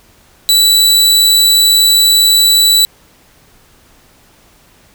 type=tone; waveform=sawtooth; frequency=3951 Hz; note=B7; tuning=in tune; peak=-3 dBFS; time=0.49-2.85 s; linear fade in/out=0 ms; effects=pink hiss -47 dBFS RMS until 4.94 s